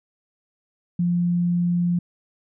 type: tone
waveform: sine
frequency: 174.61 Hz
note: F3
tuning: in tune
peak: -18 dBFS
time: 0.99-1.99 s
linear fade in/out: 5 ms
effects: none